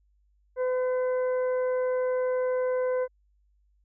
harmonic tone, 507 Hz, B4, 45 cents sharp, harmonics 1 / 2 / 3 / 4, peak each -24 / -38 / -42 / -48 dBFS, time 0.56-3.08 s, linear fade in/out 50 ms, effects added 50 Hz sine -63 dBFS peak until 3.84 s

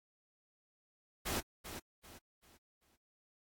pink noise with echo, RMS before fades -37 dBFS, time 1.25-1.41 s, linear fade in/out 20 ms, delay 390 ms, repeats 4, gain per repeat -9 dB, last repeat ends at 2.97 s, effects AAC 64 kbps

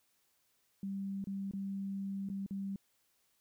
sine tone with dropouts, 196 Hz, G3, in tune, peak -36 dBFS, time 0.83-2.76 s, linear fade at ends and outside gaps 2 ms, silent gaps 1.242-1.271 / 1.512-1.535 / 2.289-2.299 / 2.463-2.508 s, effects white hiss -75 dBFS RMS until 3.4 s

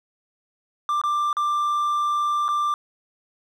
triangle tone with dropouts, 1183 Hz, D6, 12 cents sharp, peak -18 dBFS, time 0.89-2.74 s, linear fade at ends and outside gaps 1 ms, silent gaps 1.015-1.037 / 1.329-1.368 / 2.482-2.488 s, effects none

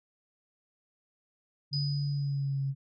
sine tone with pitch glide, 142.3 to 136.9 Hz, C#3 to C#3, +46 to -21 cents, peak -28 dBFS, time 1.71-2.75 s, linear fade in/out 50 ms, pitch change -67 cents, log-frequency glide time 2.13-2.62 s
sine tone with exponential decay, 4974 Hz, D#8, 1 cent flat, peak -31 dBFS, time 1.73-2.7 s, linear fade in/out 1 ms, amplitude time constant 210 ms
effects none

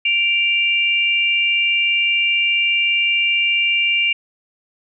sine tone pair together, 2349 / 2794 Hz, D7 / F7, 0 / 0 cents, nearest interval minor third, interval 300 cents, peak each -17 dBFS, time 0.05-4.13 s, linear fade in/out 5 ms, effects none

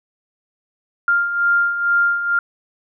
sine beating tone pair, 1396.9 / 1399.1 Hz, F6 / F6, 0 / +3 cents, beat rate 2.2 Hz, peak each -22 / -15 dBFS, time 1.08-2.39 s, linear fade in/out 2 ms, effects none

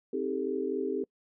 sine chord, A half-diminished seventh, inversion first, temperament just, 264 / 316.8 / 396 / 440 Hz, C4 / Eb4 / G4 / A4, +16 / +31 / +18 / 0 cents, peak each -35 / -37 / -32 / -35 dBFS, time 0.13-1.04 s, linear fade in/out 5 ms, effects noise-tail reverb RT60 0.1 s tail -25 dB re dry

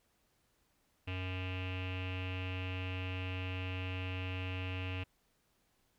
square tone with low-pass filter, 92.5 Hz, F#2, in tune, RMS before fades -39 dBFS, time 1.07-5.04 s, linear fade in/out 10 ms, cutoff 2700 Hz, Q 8.6, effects pink hiss -75 dBFS RMS until 5.98 s

